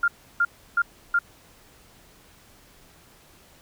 sine tone bursts, 1400 Hz, F6, 4 cents sharp, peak -17 dBFS, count 4, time 0.03-1.19 s, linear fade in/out 5 ms, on 50 ms, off 320 ms, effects pink hiss -54 dBFS RMS until 3.61 s

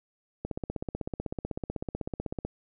click train, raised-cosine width 2 ms, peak -19 dBFS, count 33, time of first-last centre 0.45-2.45 s, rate 16 Hz, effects none

